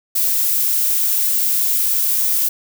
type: noise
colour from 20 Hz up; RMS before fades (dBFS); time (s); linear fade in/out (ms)
violet; -17; 0.15-2.49; 10
effects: none